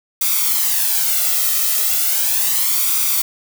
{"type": "noise with flanger", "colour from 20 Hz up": "blue", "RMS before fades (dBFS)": -17, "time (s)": [0.21, 3.22], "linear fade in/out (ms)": 5, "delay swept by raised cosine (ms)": [0.84, 1.58], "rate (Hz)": 0.36, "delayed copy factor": 0.65, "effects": []}